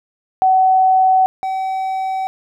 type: tone pair in turn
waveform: sine / triangle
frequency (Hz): 754 / 762.3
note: F#5 / G5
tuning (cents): +32 / -49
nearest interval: unison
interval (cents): 19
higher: second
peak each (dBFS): -9 / -16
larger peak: first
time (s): 0.42-1.26 / 1.43-2.27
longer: neither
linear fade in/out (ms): 0
effects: none